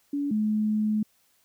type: tone pair in turn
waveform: sine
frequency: 285.4 / 213.8 Hz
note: D4 / A3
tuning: -49 / -49 cents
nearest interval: perfect fourth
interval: 500 cents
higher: first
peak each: -25 / -22 dBFS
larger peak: second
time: 0.13-0.31 / 0.31-1.03 s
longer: second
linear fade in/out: 5 ms
effects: white hiss -66 dBFS RMS until 1.44 s